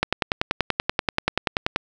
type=click train; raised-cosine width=0.3 ms; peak=-3 dBFS; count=19; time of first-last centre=0.03-1.761 s; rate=10.4 Hz; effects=none